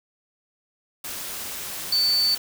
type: tone in noise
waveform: sine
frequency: 4500 Hz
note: C#8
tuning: 25 cents sharp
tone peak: -18 dBFS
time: 1.92-2.35 s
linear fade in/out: 5 ms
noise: white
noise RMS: -33 dBFS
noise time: 1.04-2.38 s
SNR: +12 dB
effects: none